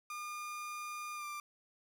30% pulse tone with pitch glide, 1210 to 1186.5 Hz, D#6 to D6, -49 to +17 cents, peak -38 dBFS, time 0.1-1.4 s, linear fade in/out 2 ms, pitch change -34 cents, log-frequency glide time 1.15-1.25 s, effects none

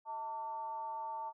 sine tone with frequency modulation, 896 Hz, A5, 31 cents sharp, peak -38 dBFS, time 0.05-1.33 s, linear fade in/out 50 ms, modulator 257 Hz, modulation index 0.48, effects none

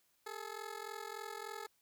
15% pulse ring-modulated tone, 429.1 Hz, A4, 43 cents flat, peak -34 dBFS, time 0.26-1.67 s, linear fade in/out 5 ms, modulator 21.7 Hz, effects white hiss -75 dBFS RMS until 1.81 s

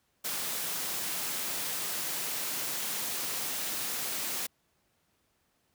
white high-pass noise, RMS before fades -34 dBFS, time 0.24-4.47 s, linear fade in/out 10 ms, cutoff 120 Hz, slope 24 dB/octave, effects pink hiss -73 dBFS RMS until 5.74 s + high-pass 60 Hz 12 dB/octave

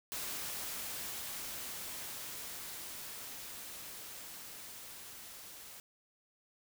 white noise with level ramp, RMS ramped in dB -40 to -51 dBFS, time 0.12-5.8 s, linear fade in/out 0 ms, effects none

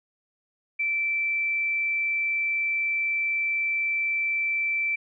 sine tone, 2332 Hz, D7, 13 cents flat, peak -23 dBFS, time 0.79-4.96 s, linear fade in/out 10 ms, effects none

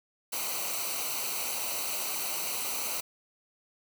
white noise with comb filter, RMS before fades -33 dBFS, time 0.32-3.01 s, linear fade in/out 10 ms, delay 0.58 ms, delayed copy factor -0.75, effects none

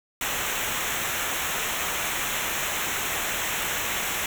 pink noise with comb filter, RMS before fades -28 dBFS, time 0.21-4.26 s, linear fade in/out 2 ms, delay 0.21 ms, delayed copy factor -0.8, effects none

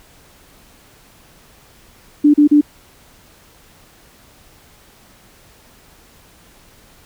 sine tone bursts, 294.5 Hz, D4, 5 cents sharp, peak -6 dBFS, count 3, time 2.24-2.612 s, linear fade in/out 10 ms, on 100 ms, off 36 ms, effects pink hiss -48 dBFS RMS until 7.05 s

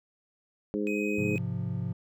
harmonic tone, 103.83 Hz, G#2, in tune, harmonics 2 / 3 / 4 / 5, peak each -32 / -32 / -32 / -39 dBFS, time 0.74-1.36 s, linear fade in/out 0 ms
triangle tone, 2519 Hz, D#7, 21 cents sharp, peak -32 dBFS, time 0.87-1.38 s, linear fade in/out 0 ms
triangle chord, F minor, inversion first, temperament just, 104.77 / 130.96 / 174.61 Hz, Ab2 / C3 / F3, +16 / +2 / 0 cents, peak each -32 dBFS, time 1.18-1.93 s, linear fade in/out 5 ms
effects none

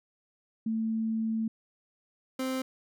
sine / 30% pulse tone pair in turn, 222.7 / 260.9 Hz, A3 / C4, +21 / -5 cents, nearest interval minor third, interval 274 cents, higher second, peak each -27 dBFS, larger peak neither, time 0.66-1.48 / 2.39-2.62 s, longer first, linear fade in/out 5 ms, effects none

